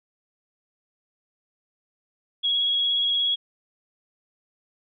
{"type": "tone with vibrato", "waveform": "sine", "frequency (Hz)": 3322, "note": "G#7", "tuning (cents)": 0, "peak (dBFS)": -20, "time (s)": [2.43, 3.36], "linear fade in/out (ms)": 20, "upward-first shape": "triangle", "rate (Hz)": 17, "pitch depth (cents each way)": 21, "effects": []}